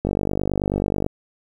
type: click train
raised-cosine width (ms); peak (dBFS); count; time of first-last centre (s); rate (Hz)
2; -8; 51; 0.05-1.064; 49.3
effects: 8-bit